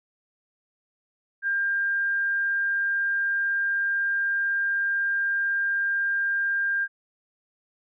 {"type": "tone", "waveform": "sine", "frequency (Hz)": 1599, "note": "G6", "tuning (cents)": 34, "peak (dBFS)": -22, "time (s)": [1.42, 6.88], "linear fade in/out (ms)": 50, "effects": []}